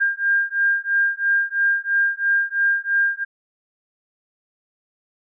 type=beating tone pair; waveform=sine; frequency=1602 / 1605 Hz; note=G6 / G6; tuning=+37 / +40 cents; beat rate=3 Hz; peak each=-20 dBFS; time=0-3.25 s; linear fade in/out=20 ms; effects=none